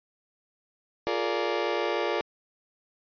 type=chord; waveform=30% pulse; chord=Bb dominant seventh; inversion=second; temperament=just; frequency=349.6 / 419.5 / 466.2 / 582.7 Hz; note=F4 / Ab4 / Bb4 / D5; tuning=+2 / +17 / 0 / -14 cents; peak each=-29 dBFS; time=1.07-2.21 s; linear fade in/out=0 ms; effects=resampled to 11025 Hz